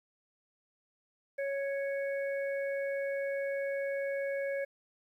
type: harmonic tone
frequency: 554.4 Hz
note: C#5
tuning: in tune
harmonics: 1 / 3 / 4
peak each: -32 / -42 / -44 dBFS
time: 1.38-4.65 s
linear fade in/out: 10 ms
effects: 11-bit